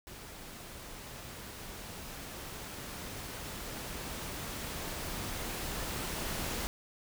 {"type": "noise with level ramp", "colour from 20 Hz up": "pink", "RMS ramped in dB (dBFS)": [-48, -36], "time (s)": [0.07, 6.67], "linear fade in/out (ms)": 0, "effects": []}